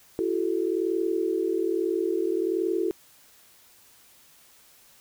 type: tone cluster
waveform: sine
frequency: 336.9 / 378.1 / 438.6 Hz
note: E4 / F#4 / A4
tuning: +38 / +38 / -6 cents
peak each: -27 / -27 / -29 dBFS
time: 0.19-2.91 s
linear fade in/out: 0 ms
effects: white hiss -56 dBFS RMS until 5 s